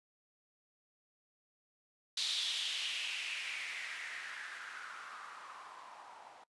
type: noise with low-pass filter sweep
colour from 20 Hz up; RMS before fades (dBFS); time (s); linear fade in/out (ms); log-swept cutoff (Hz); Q
violet; -42; 2.17-6.44; 5; 3900 to 790; 4
effects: noise-tail reverb RT60 0.1 s tail -21 dB re dry + resampled to 24000 Hz